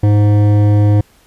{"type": "tone with hard clipping", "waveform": "triangle", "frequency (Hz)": 103.83, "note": "G#2", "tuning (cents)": 0, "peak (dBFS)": -9, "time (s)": [0.03, 1.01], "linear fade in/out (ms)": 5, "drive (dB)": 16, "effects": ["pink hiss -50 dBFS RMS until 1.26 s", "resampled to 32000 Hz"]}